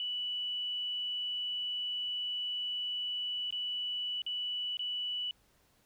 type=tone with dropouts; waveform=sine; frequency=2960 Hz; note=F#7; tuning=in tune; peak=-33 dBFS; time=0-5.31 s; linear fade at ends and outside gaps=1 ms; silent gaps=3.506-3.525 / 4.219-4.264 / 4.77-4.793 s; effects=pink hiss -69 dBFS RMS until 5.85 s